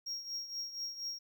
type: tone with tremolo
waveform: triangle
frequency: 5588 Hz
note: F8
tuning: in tune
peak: -34 dBFS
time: 0.06-1.19 s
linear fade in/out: 10 ms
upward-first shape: triangle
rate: 4.2 Hz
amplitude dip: 75%
effects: 12-bit